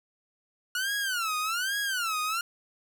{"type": "tone with vibrato", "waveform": "sawtooth", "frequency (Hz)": 1432, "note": "F6", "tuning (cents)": 43, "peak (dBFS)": -24, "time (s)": [0.75, 2.41], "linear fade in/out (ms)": 2, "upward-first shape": "sine", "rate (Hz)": 1.2, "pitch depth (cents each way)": 250, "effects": []}